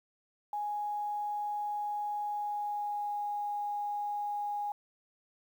sine tone with pitch glide, 830.6 to 824.9 Hz, G#5 to G#5, 0 to -12 cents, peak -32 dBFS, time 0.53-4.72 s, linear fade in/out 2 ms, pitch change -12 cents, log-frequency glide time 2.22-3.26 s, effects 10-bit

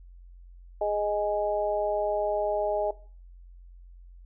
harmonic tone, 207.7 Hz, G#3, in tune, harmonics 2 / 3 / 4, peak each -31 / -26 / -31 dBFS, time 0.81-2.91 s, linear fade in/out 5 ms, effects noise-tail reverb RT60 0.4 s tail -18 dB re dry + added 44 Hz sine -46 dBFS peak until 4.25 s

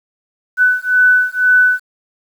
sine beating tone pair, 1496 / 1498 Hz, F#6 / F#6, +19 / +21 cents, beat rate 2 Hz, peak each -12 dBFS, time 0.57-1.8 s, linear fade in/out 50 ms, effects 7-bit

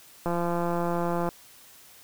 click train, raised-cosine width 1 ms, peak -15 dBFS, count 178, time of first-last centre 0.26-1.289 s, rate 172 Hz, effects white hiss -52 dBFS RMS until 2.03 s

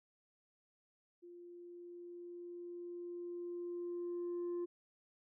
sine tone with level ramp, 349.2 Hz, F4, in tune, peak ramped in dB -52 to -34 dBFS, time 1.22-4.66 s, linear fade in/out 20 ms, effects tanh soft clip ceiling -36 dBFS

